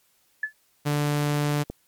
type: tone with exponential decay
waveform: sine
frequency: 1727 Hz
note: A6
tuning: 33 cents flat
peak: -20 dBFS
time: 0.43-0.53 s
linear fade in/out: 5 ms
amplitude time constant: 21 ms
type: tone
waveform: sawtooth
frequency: 146.83 Hz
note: D3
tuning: in tune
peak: -18 dBFS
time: 0.85-1.64 s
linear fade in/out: 20 ms
type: click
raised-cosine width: 2 ms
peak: -19 dBFS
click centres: 1.7 s
effects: white hiss -65 dBFS RMS until 1.87 s + MP3 96 kbps